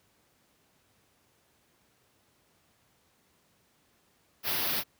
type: band-stop noise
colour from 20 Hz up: white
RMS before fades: -30 dBFS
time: 4.43-4.84 s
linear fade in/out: 50 ms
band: 5400 to 11000 Hz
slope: 48 dB/octave
effects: pink hiss -68 dBFS RMS until 4.99 s + high-pass 80 Hz 12 dB/octave